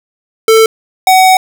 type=tone pair in turn; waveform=square; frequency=444.6 / 750.3 Hz; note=A4 / F#5; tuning=+18 / +24 cents; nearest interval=major sixth; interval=906 cents; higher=second; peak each=-4 dBFS; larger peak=neither; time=0.48-0.66 / 1.07-1.37 s; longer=second; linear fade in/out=2 ms; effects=none